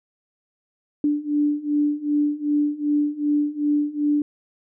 sine beating tone pair, 292.7 / 295.3 Hz, D4 / D4, -6 / +10 cents, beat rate 2.6 Hz, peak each -23 / -21 dBFS, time 1.04-4.22 s, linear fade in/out 2 ms, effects none

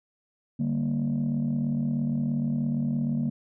sine chord, G minor, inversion second, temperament equal, 146.83 / 196 / 233.1 Hz, D3 / G3 / Bb3, 0 / 0 / 0 cents, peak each -27 / -31 / -25 dBFS, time 0.59-3.3 s, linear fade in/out 10 ms, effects tanh soft clip ceiling -20 dBFS

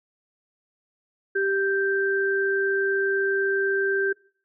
sine tone pair together, 392 / 1568 Hz, G4 / G6, 0 / 0 cents, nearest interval 2 octaves, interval 2400 cents, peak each -23 / -24 dBFS, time 1.35-4.13 s, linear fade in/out 10 ms, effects noise-tail reverb RT60 0.5 s tail -24 dB re dry

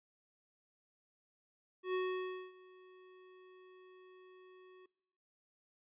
square tone with ADSR envelope, 370 Hz, F#4, in tune, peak -33 dBFS, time 1.83-4.86 s, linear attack 110 ms, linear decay 580 ms, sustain -24 dB, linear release 5 ms, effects noise-tail reverb RT60 0.9 s tail -24 dB re dry + resampled to 8000 Hz

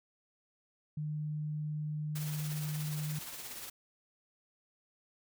sine tone, 151.5 Hz, D#3, 46 cents flat, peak -34 dBFS, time 0.97-3.19 s, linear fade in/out 5 ms
white noise with tremolo, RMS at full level -43 dBFS, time 2.15-3.7 s, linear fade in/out 10 ms, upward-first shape sine, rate 17 Hz, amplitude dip 40%
effects none

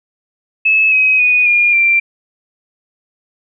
sine tone with pitch steps, 2597 / 2536 / 2477 / 2419 / 2362 Hz, E7 / D#7 / D#7 / D#7 / D7, -26 / +32 / -8 / -49 / +9 cents, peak -8 dBFS, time 0.65-2 s, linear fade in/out 10 ms, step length 270 ms, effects none

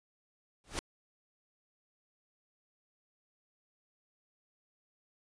pink noise with exponential growth, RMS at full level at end -31 dBFS, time 0.64-0.79 s, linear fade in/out 0 ms, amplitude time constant 32 ms, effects resampled to 22050 Hz

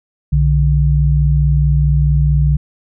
sine tone pair together, 62.25 / 146.83 Hz, B1 / D3, +14 / 0 cents, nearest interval octave + minor third, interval 1486 cents, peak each -12 dBFS, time 0.32-2.57 s, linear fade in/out 10 ms, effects none

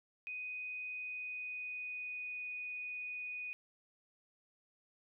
sine tone with pitch glide, 2495 to 2479 Hz, D#7 to D#7, +4 to -7 cents, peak -40 dBFS, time 0.27-3.53 s, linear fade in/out 0 ms, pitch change -11 cents, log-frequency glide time 0.91-2.49 s, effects none

